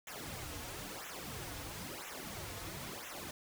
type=noise with flanger; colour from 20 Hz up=pink; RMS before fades=-45 dBFS; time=0.07-3.31 s; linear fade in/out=2 ms; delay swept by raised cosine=0.21 to 5.21 ms; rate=1 Hz; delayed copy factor=-0.9; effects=none